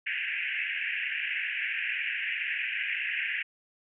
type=band-pass noise; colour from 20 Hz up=white; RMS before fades=-32 dBFS; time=0.06-3.43 s; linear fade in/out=10 ms; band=1600 to 2800 Hz; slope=96 dB/octave; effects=none